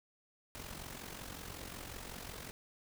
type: noise with amplitude modulation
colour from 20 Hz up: pink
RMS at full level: -44 dBFS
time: 0.55-2.51 s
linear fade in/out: 0 ms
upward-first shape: sine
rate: 45.4 Hz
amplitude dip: 65%
effects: none